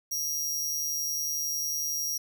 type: tone with amplitude modulation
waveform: sawtooth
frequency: 5700 Hz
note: F8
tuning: 34 cents sharp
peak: -23 dBFS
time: 0.11-2.18 s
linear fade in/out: 10 ms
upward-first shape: sine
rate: 151 Hz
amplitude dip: 65%
effects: 10-bit